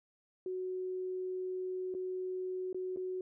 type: tone with dropouts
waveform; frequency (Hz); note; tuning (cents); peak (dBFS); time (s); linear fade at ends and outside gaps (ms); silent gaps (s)
sine; 370; F#4; 0; -35; 0.46-3.21; 2; 1.941-1.948 / 2.729-2.745 / 2.962-2.971
effects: none